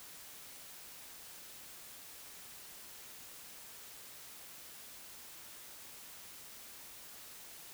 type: silence
effects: white hiss -52 dBFS RMS until 7.73 s